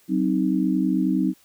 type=chord; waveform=sine; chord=C diminished; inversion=second; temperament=equal with one note detuned; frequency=188.78 / 261.6 / 311.1 Hz; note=Gb3 / C4 / Eb4; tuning=+35 / 0 / 0 cents; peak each=-23 dBFS; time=0.08-1.34 s; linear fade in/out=50 ms; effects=white hiss -58 dBFS RMS until 1.44 s